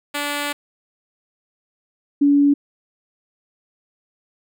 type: tone pair in turn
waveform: 5% pulse / sine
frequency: 289.9 / 285.2 Hz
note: D4 / C#4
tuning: -22 / +49 cents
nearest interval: unison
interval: 29 cents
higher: first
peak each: -11 dBFS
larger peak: neither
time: 0.14-0.53 / 2.21-2.54 s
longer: first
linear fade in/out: 10 ms
effects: none